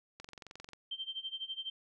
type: click train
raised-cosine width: 0.2 ms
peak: -30 dBFS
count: 13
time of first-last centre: 0.2-0.733 s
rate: 22.5 Hz
type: tone with tremolo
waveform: sine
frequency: 3136 Hz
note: G7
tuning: in tune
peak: -35 dBFS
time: 0.91-1.7 s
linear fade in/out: 5 ms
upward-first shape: sine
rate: 12 Hz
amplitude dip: 90%
effects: none

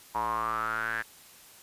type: tone with band-pass filter sweep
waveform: square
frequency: 56.2 Hz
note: A1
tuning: 37 cents sharp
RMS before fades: -31 dBFS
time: 0.14-1.03 s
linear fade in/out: 20 ms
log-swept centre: 940 to 1700 Hz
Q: 9.1
effects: white hiss -53 dBFS RMS until 1.62 s + resampled to 32000 Hz

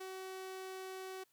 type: tone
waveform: sawtooth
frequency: 377.4 Hz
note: F#4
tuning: 34 cents sharp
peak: -40 dBFS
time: 0-1.24 s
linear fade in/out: 10 ms
effects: white hiss -75 dBFS RMS until 1.32 s

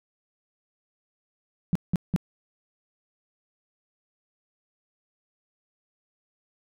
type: tone bursts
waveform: sine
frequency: 174.61 Hz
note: F3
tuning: in tune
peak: -18 dBFS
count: 3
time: 1.73-2.162 s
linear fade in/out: 0 ms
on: 24 ms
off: 180 ms
effects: none

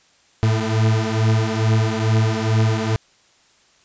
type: beating tone pair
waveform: 40% pulse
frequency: 109.5 / 111.8 Hz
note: A2 / A2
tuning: -8 / +28 cents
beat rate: 2.3 Hz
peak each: -17 / -19 dBFS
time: 0.43-2.96 s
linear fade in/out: 0 ms
effects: white hiss -56 dBFS RMS until 3.84 s + resampled to 16000 Hz

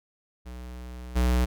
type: tone with level steps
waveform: square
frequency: 61.6 Hz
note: B1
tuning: 4 cents flat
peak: -38 / -21 dBFS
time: 0.45-1.46 s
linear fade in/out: 20 ms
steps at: 1.15 s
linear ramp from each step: 20 ms
effects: none

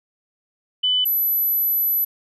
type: tone pair in turn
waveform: sine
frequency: 3000 / 11969 Hz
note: F#7 / F#9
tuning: +23 / +19 cents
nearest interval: 2 octaves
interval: 2396 cents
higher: second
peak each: -16 / -17 dBFS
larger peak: first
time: 0.83-1.05 / 1.05-2.05 s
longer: second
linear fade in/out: 10 ms
effects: none

